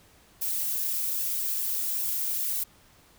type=noise with flanger; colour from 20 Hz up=violet; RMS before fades=-29 dBFS; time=0.41-2.64 s; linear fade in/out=10 ms; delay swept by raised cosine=1.1 to 4.8 ms; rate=2.5 Hz; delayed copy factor=+0.8; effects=pink hiss -58 dBFS RMS until 3.18 s